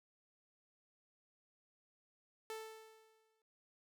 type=tone with exponential decay; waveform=sawtooth; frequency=440.7 Hz; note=A4; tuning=3 cents sharp; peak=-38 dBFS; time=2.5-3.42 s; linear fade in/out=1 ms; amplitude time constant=200 ms; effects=none